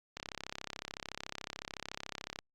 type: click train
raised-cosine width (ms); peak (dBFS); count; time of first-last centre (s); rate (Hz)
0.2; -22; 76; 0.17-2.389; 33.8
effects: Opus 48 kbps